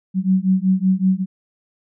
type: beating tone pair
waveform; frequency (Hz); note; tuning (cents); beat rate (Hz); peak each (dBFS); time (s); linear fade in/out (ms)
sine; 185.6 / 190.9; F#3 / G3; +6 / -46; 5.3; -17; 0.14-1.26; 50
effects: none